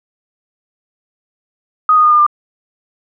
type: tone with pitch steps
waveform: sine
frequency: 1249 / 1235.4 / 1221.9 / 1208.5 / 1195.4 Hz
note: D#6 / D#6 / D#6 / D6 / D6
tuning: +6 / -13 / -32 / +49 / +30 cents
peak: -6 dBFS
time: 1.89-2.265 s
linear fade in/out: 2 ms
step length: 75 ms
effects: none